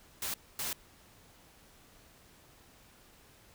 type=noise bursts at uneven times; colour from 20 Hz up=white; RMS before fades=-36 dBFS; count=2; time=0.22-0.34 / 0.59-0.73 s; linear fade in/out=2 ms; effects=pink hiss -60 dBFS RMS until 3.54 s